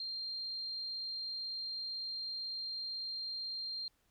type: tone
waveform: sine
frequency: 4186 Hz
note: C8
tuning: in tune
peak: -38 dBFS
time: 0-3.88 s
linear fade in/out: 2 ms
effects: pink hiss -75 dBFS RMS until 4.1 s